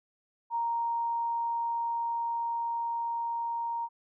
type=tone with level ramp; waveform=sine; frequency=932.3 Hz; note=A#5; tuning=in tune; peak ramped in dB=-27 to -30 dBFS; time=0.5-3.89 s; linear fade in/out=50 ms; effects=none